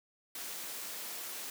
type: high-pass noise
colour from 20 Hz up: white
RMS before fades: -42 dBFS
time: 0.35-1.5 s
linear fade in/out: 2 ms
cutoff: 220 Hz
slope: 12 dB/octave
effects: none